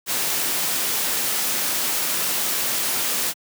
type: noise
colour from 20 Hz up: white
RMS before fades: -23 dBFS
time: 0.06-3.34 s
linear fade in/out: 50 ms
effects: high-pass 150 Hz 12 dB/octave